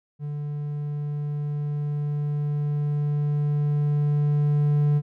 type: tone with level ramp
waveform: triangle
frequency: 146.83 Hz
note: D3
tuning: in tune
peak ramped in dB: -26 to -15 dBFS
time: 0.19-5.02 s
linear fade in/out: 50 ms
effects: none